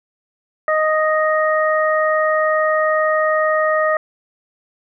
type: harmonic tone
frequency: 622.3 Hz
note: D#5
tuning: in tune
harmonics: 1 / 2 / 3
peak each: -16 / -19 / -21 dBFS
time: 0.68-3.97 s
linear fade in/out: 2 ms
effects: none